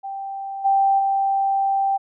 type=tone with level steps; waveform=sine; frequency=784 Hz; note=G5; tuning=in tune; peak=-27 / -14 / -17 dBFS; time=0.03-1.98 s; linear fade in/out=20 ms; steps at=0.64 / 0.98 s; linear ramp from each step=20 ms; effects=none